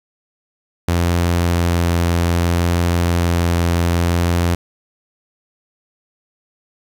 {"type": "tone with vibrato", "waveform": "sawtooth", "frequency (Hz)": 86, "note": "F2", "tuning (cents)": -26, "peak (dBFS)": -10, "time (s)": [0.88, 4.55], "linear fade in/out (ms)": 5, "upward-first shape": "sine", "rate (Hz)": 0.63, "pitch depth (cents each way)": 8, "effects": ["8-bit"]}